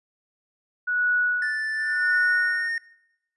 sine tone with tremolo, 1468 Hz, F#6, 14 cents flat, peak -18 dBFS, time 0.87-2.69 s, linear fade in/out 10 ms, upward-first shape sine, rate 0.91 Hz, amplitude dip 95%
triangle tone with pitch glide, 1760 to 1839 Hz, A6 to A#6, 0 to -24 cents, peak -23 dBFS, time 1.42-2.78 s, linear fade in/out 2 ms, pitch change +76 cents, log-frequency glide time 1.73-2.38 s
effects noise-tail reverb RT60 0.8 s tail -19 dB re dry + resampled to 24000 Hz

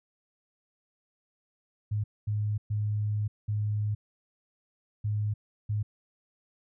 sine tone bursts at uneven times, 105.2 Hz, G#2, 23 cents sharp, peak -26 dBFS, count 6, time 1.91-2.04 / 2.27-2.58 / 2.7-3.28 / 3.48-3.95 / 5.04-5.34 / 5.69-5.83 s, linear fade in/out 10 ms, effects none

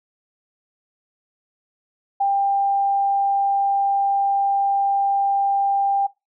sine tone, 794 Hz, G5, 22 cents sharp, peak -16 dBFS, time 2.2-6.07 s, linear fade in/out 10 ms, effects noise-tail reverb RT60 0.2 s tail -19 dB re dry

